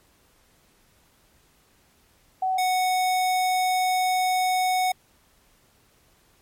sine / square tone pair in turn, 752 / 739.5 Hz, F#5 / F#5, +28 / -1 cents, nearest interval unison, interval 29 cents, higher first, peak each -21 dBFS, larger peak neither, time 2.42-2.58 / 2.58-4.92 s, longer second, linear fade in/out 5 ms, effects pink hiss -61 dBFS RMS until 6.41 s + MP3 64 kbps

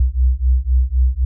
sine beating tone pair, 61.5 / 65.4 Hz, B1 / C2, -7 / 0 cents, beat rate 3.9 Hz, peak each -15 dBFS, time 0-1.25 s, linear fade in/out 5 ms, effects none

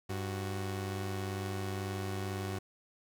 sawtooth tone pair together, 98.06 / 370 Hz, G2 / F#4, +1 / 0 cents, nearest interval octave + major seventh, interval 2299 cents, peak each -32 / -37 dBFS, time 0.09-2.59 s, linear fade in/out 10 ms, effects none

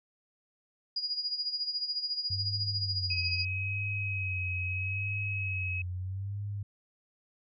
sine tone with tremolo, 4879 Hz, D#8, 35 cents flat, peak -28 dBFS, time 0.96-3.45 s, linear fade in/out 5 ms, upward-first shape sine, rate 14 Hz, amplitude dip 70%
sine tone with vibrato, 95.8 Hz, G2, 39 cents flat, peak -33 dBFS, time 2.3-6.63 s, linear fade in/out 5 ms, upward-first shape sine, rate 0.78 Hz, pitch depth 110 cents each way
sine tone with pitch glide, 2541 to 2557 Hz, D#7 to D#7, +36 to +47 cents, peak -33 dBFS, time 3.1-5.82 s, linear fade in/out 5 ms, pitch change +11 cents, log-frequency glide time 4.18-5.4 s
effects none

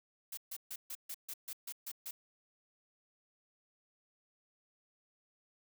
blue noise bursts, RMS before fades -43 dBFS, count 10, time 0.32-2.11 s, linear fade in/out 5 ms, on 53 ms, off 140 ms, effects none

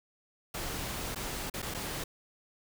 pink noise with dropouts, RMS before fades -37 dBFS, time 0.54-2.04 s, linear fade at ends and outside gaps 5 ms, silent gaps 1.148-1.158 / 1.499-1.539 / 1.62-1.626 / 1.741-1.745 s, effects none

